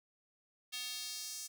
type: tone with high-pass filter sweep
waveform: square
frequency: 248.3 Hz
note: B3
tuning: 9 cents sharp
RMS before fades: -43 dBFS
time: 0.72-1.48 s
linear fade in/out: 20 ms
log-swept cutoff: 3200 to 6400 Hz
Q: 1.8
effects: 11-bit